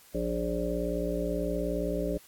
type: harmonic tone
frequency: 58.9 Hz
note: A#1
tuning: 19 cents sharp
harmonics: 1 / 3 / 5 / 7 / 9 / 10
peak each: -35 / -35 / -35 / -35 / -35 / -35 dBFS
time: 0.14-2.18 s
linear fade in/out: 10 ms
effects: white hiss -56 dBFS RMS until 2.27 s + AAC 64 kbps